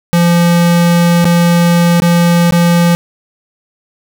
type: tone with dropouts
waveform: square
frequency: 172 Hz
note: F3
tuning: 26 cents flat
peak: -7 dBFS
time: 0.13-2.95 s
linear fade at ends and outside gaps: 0 ms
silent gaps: 1.244-1.253 / 2.001-2.021 / 2.508-2.523 s
effects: none